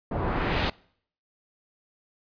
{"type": "noise with low-pass filter sweep", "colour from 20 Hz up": "pink", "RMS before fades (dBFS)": -27, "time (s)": [0.11, 0.7], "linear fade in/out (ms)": 5, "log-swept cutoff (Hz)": [670, 4400], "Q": 0.97, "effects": ["noise-tail reverb RT60 0.6 s tail -24 dB re dry", "resampled to 11025 Hz"]}